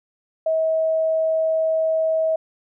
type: tone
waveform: sine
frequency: 641 Hz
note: E5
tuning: 49 cents flat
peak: -17 dBFS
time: 0.46-2.36 s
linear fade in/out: 5 ms
effects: none